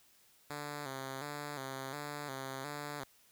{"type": "tone with vibrato", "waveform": "5% pulse", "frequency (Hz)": 140, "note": "C#3", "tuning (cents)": 18, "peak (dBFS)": -29, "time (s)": [0.5, 3.04], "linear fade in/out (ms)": 2, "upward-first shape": "square", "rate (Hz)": 1.4, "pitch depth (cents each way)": 79, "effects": ["white hiss -66 dBFS RMS until 3.31 s"]}